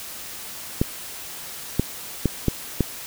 clicks, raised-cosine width 3 ms, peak -5 dBFS, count 5, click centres 0.815 / 1.796 / 2.257 / 2.483 / 2.807 s, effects white hiss -36 dBFS RMS until 3.06 s

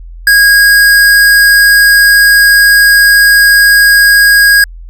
square tone, 1641 Hz, G#6, 21 cents flat, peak -3 dBFS, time 0.27-4.64 s, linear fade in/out 2 ms, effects added 42 Hz sine -25 dBFS peak until 4.89 s

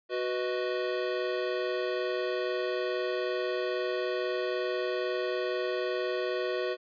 square chord, B major, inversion second, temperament equal with one note detuned, 370 / 493.9 / 624.1 Hz, F#4 / B4 / D#5, 0 / 0 / +5 cents, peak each -33 / -34 / -36 dBFS, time 0.09-6.77 s, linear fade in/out 50 ms, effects resampled to 11025 Hz

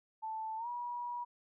sine tone with pitch glide, 880 to 965.2 Hz, A5 to B5, 0 to -40 cents, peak -37 dBFS, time 0.22-1.25 s, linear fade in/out 20 ms, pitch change +160 cents, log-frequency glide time 0.57-0.68 s, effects none

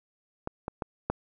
clicks, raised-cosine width 1 ms, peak -18 / -18 / -17 / -12 dBFS, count 4, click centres 0.474 / 0.681 / 0.822 / 1.1 s, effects none

